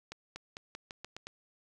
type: accelerating click train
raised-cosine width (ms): 0.2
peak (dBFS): -25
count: 8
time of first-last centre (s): 0.12-1.27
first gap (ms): 240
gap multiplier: 0.87
effects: 11-bit